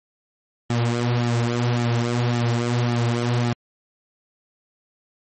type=tone with flanger; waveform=sawtooth; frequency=119.5 Hz; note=A#2; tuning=43 cents sharp; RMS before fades=-21 dBFS; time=0.7-3.53 s; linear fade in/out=0 ms; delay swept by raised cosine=1.9 to 7.3 ms; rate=1.8 Hz; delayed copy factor=-0.7; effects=MP3 32 kbps